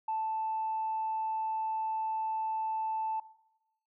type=tone; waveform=sine; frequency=880 Hz; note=A5; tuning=in tune; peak=-29 dBFS; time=0.08-3.2 s; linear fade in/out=5 ms; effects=noise-tail reverb RT60 0.9 s tail -19 dB re dry + tanh soft clip ceiling -25 dBFS